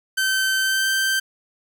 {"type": "tone with pitch glide", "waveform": "sawtooth", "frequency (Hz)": [1543, 1559.1], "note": ["G6", "G6"], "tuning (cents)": [-28, -10], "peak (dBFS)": -15, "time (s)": [0.17, 1.2], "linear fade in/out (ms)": 10, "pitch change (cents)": 18, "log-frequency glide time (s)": [0.6, 0.89], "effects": []}